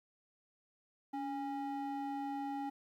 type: ring-modulated tone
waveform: triangle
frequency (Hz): 550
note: C#5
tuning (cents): -14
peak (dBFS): -32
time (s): 1.13-2.7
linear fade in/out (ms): 10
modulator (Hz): 267
effects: 12-bit